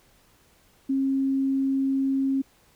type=tone; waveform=sine; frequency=270 Hz; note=C#4; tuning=45 cents flat; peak=-21 dBFS; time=0.89-2.42 s; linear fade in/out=10 ms; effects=pink hiss -60 dBFS RMS until 2.75 s